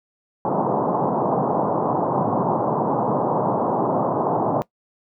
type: band-pass noise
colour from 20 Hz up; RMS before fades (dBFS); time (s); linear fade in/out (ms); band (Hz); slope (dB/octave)
white; -21; 0.45-4.62; 0; 120 to 1000; 48
effects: noise-tail reverb RT60 0.1 s tail -20 dB re dry